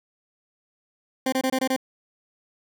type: tone bursts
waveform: 20% pulse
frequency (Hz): 261.6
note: C4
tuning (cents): 0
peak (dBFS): -16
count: 6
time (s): 1.26-1.764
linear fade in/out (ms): 5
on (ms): 64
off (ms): 24
effects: none